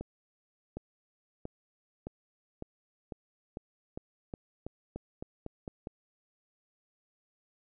accelerating click train, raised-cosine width 2 ms, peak -25 dBFS, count 15, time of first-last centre 0.01-5.871 s, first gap 760 ms, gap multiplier 0.9, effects none

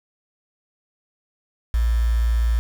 sine tone with quantisation, 57.5 Hz, A#1, 23 cents flat, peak -16 dBFS, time 1.74-2.59 s, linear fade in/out 0 ms, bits 6, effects none

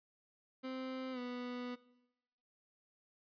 30% pulse tone with pitch glide, 260.2 to 246.6 Hz, C4 to B3, -9 to -2 cents, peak -38 dBFS, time 0.63-1.76 s, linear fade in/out 20 ms, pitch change -93 cents, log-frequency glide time 1.12-1.19 s, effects noise-tail reverb RT60 1.0 s tail -20 dB re dry + resampled to 11025 Hz

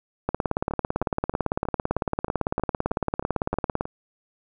two click trains, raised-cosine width 1 ms, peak -9 / -18 dBFS, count 64 / 11, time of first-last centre 0.29-3.81 / 0.71-3.855 s, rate 17.9 / 3.18 Hz, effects none

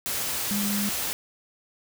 sine tone in noise, 203.8 Hz, G#3, 32 cents flat, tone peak -26 dBFS, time 0.51-0.89 s, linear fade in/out 0 ms, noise white, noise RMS -29 dBFS, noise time 0.06-1.13 s, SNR 0 dB, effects none

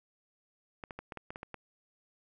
clicks, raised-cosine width 0.5 ms, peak -26 dBFS, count 9, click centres 0.838 / 0.908 / 0.99 / 1.122 / 1.173 / 1.305 / 1.359 / 1.431 / 1.543 s, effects none

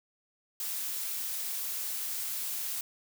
blue noise, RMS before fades -35 dBFS, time 0.6-2.81 s, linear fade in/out 2 ms, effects none

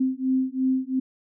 sine beating tone pair, 259.4 / 262.3 Hz, C4 / C4, -15 / +4 cents, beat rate 2.9 Hz, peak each -24 dBFS, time 0-1 s, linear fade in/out 10 ms, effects none

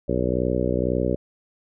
harmonic tone, 62 Hz, B1, 7 cents sharp, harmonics 1 / 2 / 3 / 4 / 5 / 6 / 7 / 8 / 9, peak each -29 / -29 / -29 / -29 / -29 / -29 / -29 / -29 / -29 dBFS, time 0.08-1.16 s, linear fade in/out 10 ms, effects none

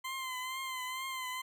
20% pulse tone with vibrato, 1036 Hz, C6, 17 cents flat, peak -32 dBFS, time 0.04-1.42 s, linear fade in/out 10 ms, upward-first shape triangle, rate 2.2 Hz, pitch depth 53 cents each way, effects none

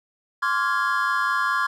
triangle chord, D half-diminished seventh, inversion third, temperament equal with one note detuned, 1046.5 / 1151.1 / 1396.9 / 1661.2 Hz, C6 / D6 / F6 / Ab6, 0 / -35 / 0 / 0 cents, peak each -24 dBFS, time 0.42-1.67 s, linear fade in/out 10 ms, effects none

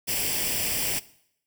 white noise with comb filter, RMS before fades -27 dBFS, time 0.07-1 s, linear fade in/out 20 ms, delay 0.38 ms, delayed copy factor +0.7, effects noise-tail reverb RT60 0.7 s tail -19 dB re dry

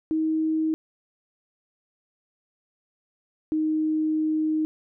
sine tone pair in turn, 316.1 / 311.6 Hz, D#4 / D#4, +27 / +3 cents, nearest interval unison, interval 24 cents, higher first, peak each -21 dBFS, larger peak neither, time 0.11-0.74 / 3.52-4.65 s, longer second, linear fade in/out 0 ms, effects none

